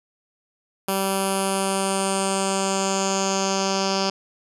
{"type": "tone with low-pass filter sweep", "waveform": "10% pulse", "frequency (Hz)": 193.7, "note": "G3", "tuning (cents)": -20, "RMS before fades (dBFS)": -23, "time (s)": [0.88, 4.1], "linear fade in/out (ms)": 5, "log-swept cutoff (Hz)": [12000, 5400], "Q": 4.8, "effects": []}